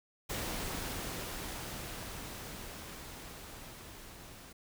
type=noise with level ramp; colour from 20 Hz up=pink; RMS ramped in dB=-37 to -52 dBFS; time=0.29-4.53 s; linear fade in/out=10 ms; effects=none